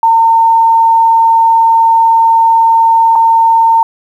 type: tone with dropouts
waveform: sine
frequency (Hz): 909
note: A#5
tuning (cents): -44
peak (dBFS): -4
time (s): 0.03-3.83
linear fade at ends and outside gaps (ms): 2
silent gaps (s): 3.155-3.158
effects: 7-bit